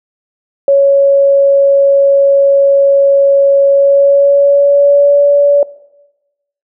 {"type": "tone with pitch glide", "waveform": "sine", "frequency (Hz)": [556, 572], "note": ["C#5", "D5"], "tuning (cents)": [5, -46], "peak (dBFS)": -4, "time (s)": [0.68, 5.63], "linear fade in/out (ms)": 2, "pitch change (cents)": 49, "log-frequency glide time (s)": [3.69, 5.21], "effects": ["noise-tail reverb RT60 1.0 s tail -20 dB re dry"]}